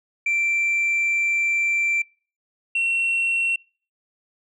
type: tone pair in turn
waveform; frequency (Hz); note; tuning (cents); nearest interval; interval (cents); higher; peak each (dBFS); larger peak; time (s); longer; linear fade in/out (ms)
sine; 2349 / 2722; D7 / F7; 0 / -45; minor third; 255; second; -17; neither; 0.26-2.02 / 2.75-3.56; first; 5
effects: noise-tail reverb RT60 0.4 s tail -25 dB re dry + tanh soft clip ceiling -17 dBFS